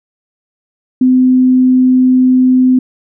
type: tone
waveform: sine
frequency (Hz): 255.5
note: C4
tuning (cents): -41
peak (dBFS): -5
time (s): 1.01-2.79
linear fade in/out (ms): 5
effects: none